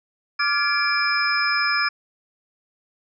sine tone cluster, 1175 / 1397 / 1698 / 2350 / 5110 Hz, D6 / F6 / G#6 / D7 / D#8, +1 / 0 / +38 / +1 / +45 cents, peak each -25 dBFS, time 0.39-1.89 s, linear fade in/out 10 ms, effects none

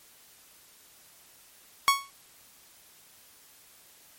sawtooth tone with exponential decay, 1108.7 Hz, C#6, in tune, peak -11 dBFS, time 1.88-2.1 s, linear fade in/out 0 ms, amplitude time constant 46 ms, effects white hiss -56 dBFS RMS until 4.18 s + MP3 64 kbps

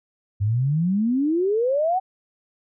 sine exponential sweep, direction up, 97.4 to 774 Hz, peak -18 dBFS, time 0.4-2 s, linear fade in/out 20 ms, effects none

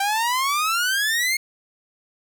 sawtooth exponential sweep, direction up, 780 to 2172 Hz, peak -16 dBFS, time 0-1.37 s, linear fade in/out 5 ms, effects none

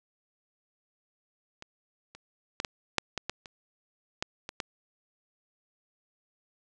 clicks, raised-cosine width 0.2 ms, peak -25 / -29 / -13 / -13 / -6 / -14 / -14 / -27 / -12 / -20 / -14 dBFS, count 11, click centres 1.624 / 2.15 / 2.601 / 2.648 / 2.983 / 3.177 / 3.296 / 3.458 / 4.225 / 4.491 / 4.602 s, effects resampled to 22050 Hz + 8-bit

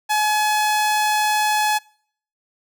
sawtooth tone, 849 Hz, G#5, 38 cents sharp, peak -13 dBFS, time 0.09-1.79 s, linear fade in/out 20 ms, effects noise-tail reverb RT60 0.6 s tail -25 dB re dry

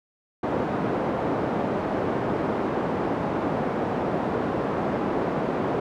pink band-pass noise, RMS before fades -26 dBFS, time 0.43-5.8 s, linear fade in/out 5 ms, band 200 to 860 Hz, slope 12 dB/octave, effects none

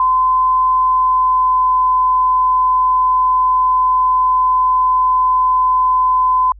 sine tone with pitch glide, 1025 to 1017.3 Hz, C6 to C6, -36 to -49 cents, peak -10 dBFS, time 0-6.52 s, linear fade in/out 2 ms, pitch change -13 cents, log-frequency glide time 0.72-1.74 s, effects added 50 Hz sine -36 dBFS peak until 6.59 s

